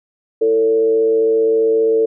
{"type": "tone with frequency modulation", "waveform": "sine", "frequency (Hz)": 448.1, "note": "A4", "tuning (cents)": 32, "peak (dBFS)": -11, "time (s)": [0.41, 2.06], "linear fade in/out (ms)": 10, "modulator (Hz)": 117, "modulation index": 0.4, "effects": []}